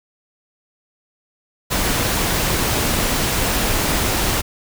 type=noise; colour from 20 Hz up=pink; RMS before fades=-19 dBFS; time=1.7-4.42 s; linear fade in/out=20 ms; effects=none